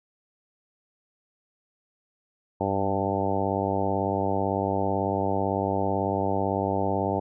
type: harmonic tone with a mistuned harmonic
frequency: 98 Hz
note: G2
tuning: in tune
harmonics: 1 / 2 / 3 / 4 / 5 / 6 / 7 / 8 / 9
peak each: -32 / -32 / -32 / -32 / -32 / -32 / -32 / -32 / -32 dBFS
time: 2.6-7.2 s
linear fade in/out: 10 ms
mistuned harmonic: 1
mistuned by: -18 cents
effects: none